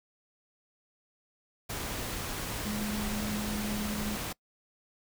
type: tone in noise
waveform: sine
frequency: 210 Hz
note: G#3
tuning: 19 cents sharp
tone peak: -33 dBFS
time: 2.65-4.16 s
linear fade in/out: 10 ms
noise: pink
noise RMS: -36 dBFS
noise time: 1.69-4.33 s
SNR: 0 dB
effects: noise-tail reverb RT60 0.1 s tail -24 dB re dry